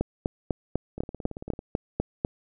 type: two click trains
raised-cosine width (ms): 2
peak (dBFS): -11 / -23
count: 10 / 12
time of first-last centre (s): 0.01-2.249 / 0.98-1.591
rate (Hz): 4.02 / 18
effects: none